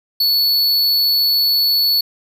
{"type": "tone", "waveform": "square", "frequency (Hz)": 4427, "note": "C#8", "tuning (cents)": -3, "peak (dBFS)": -13, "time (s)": [0.2, 2.01], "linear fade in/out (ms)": 5, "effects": []}